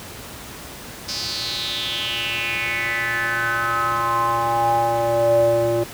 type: tone with band-pass filter sweep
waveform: square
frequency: 116.54 Hz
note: A#2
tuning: in tune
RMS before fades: -21 dBFS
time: 1.08-5.84 s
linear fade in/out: 10 ms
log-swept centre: 5100 to 460 Hz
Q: 6
effects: pink hiss -36 dBFS RMS until 5.93 s + high-pass 60 Hz 12 dB/octave